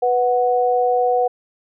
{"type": "tone pair together", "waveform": "sine", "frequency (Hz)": [493.9, 738.1], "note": ["B4", "F#5"], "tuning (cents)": [0, -4], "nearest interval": "perfect fifth", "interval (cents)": 696, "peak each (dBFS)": -17, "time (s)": [0.02, 1.28], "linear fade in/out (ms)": 10, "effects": []}